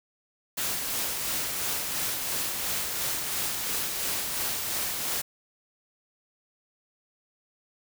white noise with tremolo, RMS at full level -29 dBFS, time 0.57-5.22 s, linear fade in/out 10 ms, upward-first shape sine, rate 2.9 Hz, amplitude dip 30%, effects none

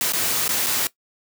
white noise with dropouts, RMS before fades -22 dBFS, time 0.01-0.87 s, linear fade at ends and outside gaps 1 ms, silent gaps 0.122-0.134 / 0.479-0.491 / 0.663-0.667 s, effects noise-tail reverb RT60 0.1 s tail -18 dB re dry + high-pass 100 Hz 12 dB/octave

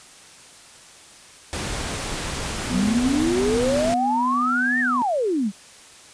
pink noise, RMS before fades -28 dBFS, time 1.53-3.94 s, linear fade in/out 0 ms
triangle tone, 248.2 Hz, B3, 9 cents sharp, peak -22 dBFS, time 2.7-5.02 s, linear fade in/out 0 ms
sine exponential two-way sweep, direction up then down, 175.3 to 1866 to 183.8 Hz, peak -19 dBFS, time 2.71-5.52 s, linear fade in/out 50 ms, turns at 4.8 s
effects white hiss -46 dBFS RMS until 6.13 s + resampled to 22050 Hz

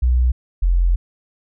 sine tone pair in turn, 61.74 / 43.66 Hz, B1 / F1, 0 / 0 cents, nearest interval tritone, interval 600 cents, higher first, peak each -12 dBFS, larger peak neither, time 0.02-0.32 / 0.62-0.96 s, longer second, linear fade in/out 10 ms, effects none

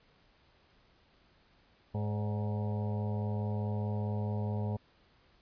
harmonic tone with a mistuned harmonic, 104.7 Hz, G#2, 15 cents sharp, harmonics 1 / 2 / 4 / 5 / 6 / 7 / 8 / 9, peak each -32 / -38 / -44 / -46 / -48 / -49 / -50 / -51 dBFS, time 1.94-4.77 s, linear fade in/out 10 ms, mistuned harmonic 6, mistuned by -68 cents, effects pink hiss -66 dBFS RMS until 5.41 s + resampled to 11025 Hz

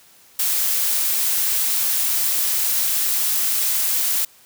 blue noise, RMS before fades -20 dBFS, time 0.39-4.25 s, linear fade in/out 5 ms, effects white hiss -51 dBFS RMS until 4.45 s + high-pass 60 Hz 12 dB/octave

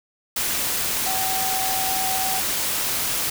sine tone in noise, 761 Hz, F#5, 48 cents sharp, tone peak -26 dBFS, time 1.06-2.4 s, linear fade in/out 5 ms, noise white, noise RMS -24 dBFS, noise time 0.36-3.3 s, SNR -5 dB, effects none

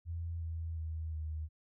sine tone with pitch steps, 84 / 81.94 / 79.93 / 77.97 Hz, E2 / E2 / D#2 / D#2, +33 / -10 / +47 / +4 cents, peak -36 dBFS, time 0.05-1.49 s, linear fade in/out 50 ms, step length 360 ms, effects none

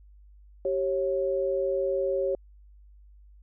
sine tone pair together, 386.7 / 547.4 Hz, G4 / C#5, -24 / -22 cents, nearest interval tritone, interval 602 cents, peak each -28 / -26 dBFS, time 0.65-2.35 s, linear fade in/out 2 ms, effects added 50 Hz sine -50 dBFS peak until 3.42 s

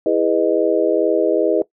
sine chord, E major seventh, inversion none, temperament just, 329.6 / 412 / 494.4 / 618.1 Hz, E4 / G#4 / B4 / D#5, 0 / -14 / +2 / -12 cents, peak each -19 dBFS, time 0.06-1.62 s, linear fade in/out 2 ms, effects noise-tail reverb RT60 0.1 s tail -19 dB re dry

